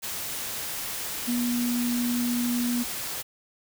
sine tone in noise, 241.7 Hz, B3, 37 cents flat, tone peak -24 dBFS, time 1.27-2.84 s, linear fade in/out 20 ms, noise white, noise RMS -33 dBFS, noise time 0.02-3.23 s, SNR +6 dB, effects none

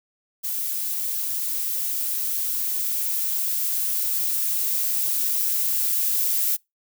violet noise with level ramp, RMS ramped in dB -27 to -22 dBFS, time 0.43-6.57 s, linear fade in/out 20 ms, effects noise-tail reverb RT60 0.2 s tail -26 dB re dry

